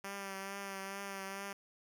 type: tone with vibrato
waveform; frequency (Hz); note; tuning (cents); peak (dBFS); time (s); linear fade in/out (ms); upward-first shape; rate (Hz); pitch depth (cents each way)
5% pulse; 196; G3; 0; -30; 0.04-1.53; 5; triangle; 2.3; 31
effects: none